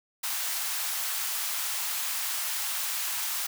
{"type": "high-pass noise", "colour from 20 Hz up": "white", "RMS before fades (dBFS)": -31, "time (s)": [0.23, 3.47], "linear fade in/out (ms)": 10, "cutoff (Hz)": 770, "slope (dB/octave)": 24, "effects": []}